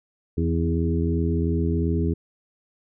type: harmonic tone with a mistuned harmonic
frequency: 82.8 Hz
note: E2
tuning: 8 cents sharp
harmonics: 1 / 2 / 3 / 4 / 5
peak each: -23 / -26 / -28 / -29 / -30 dBFS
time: 0.37-2.14 s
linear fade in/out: 10 ms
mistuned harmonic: 3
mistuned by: +32 cents
effects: none